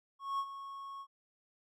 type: tone with ADSR envelope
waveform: triangle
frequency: 1100 Hz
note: C#6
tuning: 14 cents flat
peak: -29 dBFS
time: 0.19-1.07 s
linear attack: 200 ms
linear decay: 59 ms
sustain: -12 dB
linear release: 62 ms
effects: none